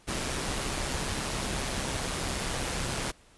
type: noise with amplitude modulation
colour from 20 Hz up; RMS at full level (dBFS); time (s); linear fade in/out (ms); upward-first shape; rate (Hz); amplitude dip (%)
pink; -30; 0.07-3.12; 20; sine; 134; 40
effects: pink hiss -59 dBFS RMS until 3.37 s + resampled to 24000 Hz